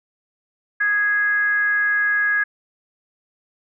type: tone with frequency modulation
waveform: sine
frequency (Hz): 1661.2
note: G#6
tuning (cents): 0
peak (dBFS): -16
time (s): 0.8-2.44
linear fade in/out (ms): 10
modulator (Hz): 419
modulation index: 0.35
effects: none